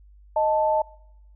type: tone pair together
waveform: sine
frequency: 622.3 / 880.1 Hz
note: D#5 / A5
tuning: 0 / 0 cents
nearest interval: tritone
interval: 600 cents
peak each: -21 dBFS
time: 0.36-0.82 s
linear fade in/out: 5 ms
effects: noise-tail reverb RT60 0.8 s tail -24 dB re dry + added 50 Hz sine -48 dBFS peak until 1.35 s